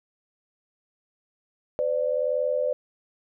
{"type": "tone pair together", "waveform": "sine", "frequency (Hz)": [509, 590.4], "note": ["C5", "D5"], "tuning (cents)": [-48, 9], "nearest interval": "minor third", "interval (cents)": 257, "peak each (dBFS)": -25, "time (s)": [1.79, 2.73], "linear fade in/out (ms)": 0, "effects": []}